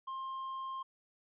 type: tone with tanh clipping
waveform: sine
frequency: 1060 Hz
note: C6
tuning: 22 cents sharp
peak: -39 dBFS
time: 0.07-0.83 s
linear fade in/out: 10 ms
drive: 4 dB
effects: resampled to 8000 Hz